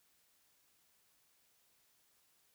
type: silence
effects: white hiss -73 dBFS RMS until 2.54 s